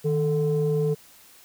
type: tone pair together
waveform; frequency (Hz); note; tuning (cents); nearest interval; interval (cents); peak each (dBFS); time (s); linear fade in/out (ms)
sine; 155.46 / 440; D#3 / A4; -1 / 0; octave + tritone; 1801; -22; 0.04-0.95; 20
effects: tanh soft clip ceiling -15 dBFS + white hiss -52 dBFS RMS until 1.44 s